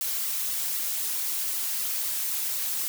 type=noise with flanger; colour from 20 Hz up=blue; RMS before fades=-29 dBFS; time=0.01-2.88 s; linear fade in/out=0 ms; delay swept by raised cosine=1.2 to 5.2 ms; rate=3.9 Hz; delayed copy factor=-1; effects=none